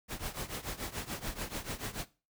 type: noise with tremolo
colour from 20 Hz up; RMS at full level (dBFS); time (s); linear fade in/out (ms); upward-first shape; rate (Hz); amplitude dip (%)
pink; -36; 0.08-2.06; 50; triangle; 6.9; 90
effects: noise-tail reverb RT60 0.3 s tail -17 dB re dry